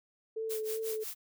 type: tone with vibrato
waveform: sine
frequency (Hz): 440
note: A4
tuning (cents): 0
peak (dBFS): -33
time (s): 0.36-1.04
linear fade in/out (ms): 10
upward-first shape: sine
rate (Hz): 2.7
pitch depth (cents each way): 21
type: noise with tremolo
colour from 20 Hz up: blue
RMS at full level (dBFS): -39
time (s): 0.49-1.15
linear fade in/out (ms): 20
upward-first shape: sine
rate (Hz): 5.5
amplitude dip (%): 95
effects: none